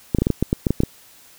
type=clicks; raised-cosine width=3 ms; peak=-4 dBFS; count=11; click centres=0.148 / 0.186 / 0.22 / 0.269 / 0.303 / 0.426 / 0.529 / 0.668 / 0.706 / 0.804 / 0.835 s; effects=white hiss -49 dBFS RMS until 1.38 s